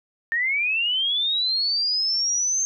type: linear sweep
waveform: sine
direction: up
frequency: 1796 to 6370 Hz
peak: -20 dBFS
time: 0.32-2.65 s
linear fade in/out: 0 ms
effects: none